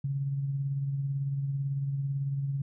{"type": "tone with tremolo", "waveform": "sine", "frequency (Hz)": 138.59, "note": "C#3", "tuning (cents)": 0, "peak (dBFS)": -26, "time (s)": [0.04, 2.62], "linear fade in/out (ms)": 5, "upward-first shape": "triangle", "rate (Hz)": 18, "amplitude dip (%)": 45, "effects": []}